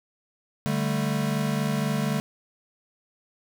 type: chord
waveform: square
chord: D suspended fourth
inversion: none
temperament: equal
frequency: 146.83 / 196 / 220 Hz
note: D3 / G3 / A3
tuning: 0 / 0 / 0 cents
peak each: -28 / -30 / -29 dBFS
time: 0.66-2.2 s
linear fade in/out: 0 ms
effects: none